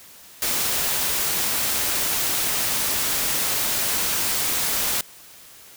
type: noise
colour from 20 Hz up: white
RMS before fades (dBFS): -23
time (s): 0.42-5.01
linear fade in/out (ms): 2
effects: white hiss -46 dBFS RMS until 5.76 s